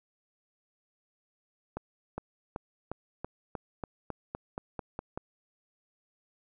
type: accelerating click train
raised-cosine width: 1 ms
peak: -21 dBFS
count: 13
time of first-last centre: 1.77-5.175 s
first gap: 410 ms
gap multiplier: 0.93
effects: none